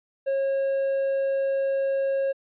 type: tone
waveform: triangle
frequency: 544 Hz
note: C#5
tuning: 33 cents flat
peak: -20 dBFS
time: 0.26-2.33 s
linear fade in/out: 20 ms
effects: resampled to 8000 Hz